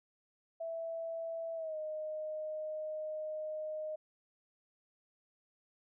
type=tone with pitch glide; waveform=sine; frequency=659.3 to 618.7 Hz; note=E5 to D#5; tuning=0 to -10 cents; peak=-37 dBFS; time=0.6-3.96 s; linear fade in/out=10 ms; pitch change=-110 cents; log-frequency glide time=1.55-1.77 s; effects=none